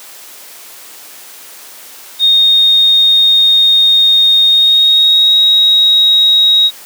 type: tone with pitch glide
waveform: sine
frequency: 3700 to 3793 Hz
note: A#7 to A#7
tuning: -14 to +29 cents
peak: -5 dBFS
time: 2.19-6.71 s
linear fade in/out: 50 ms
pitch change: +43 cents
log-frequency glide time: 4.46-5.36 s
effects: white hiss -34 dBFS RMS until 6.85 s + high-pass 300 Hz 12 dB/octave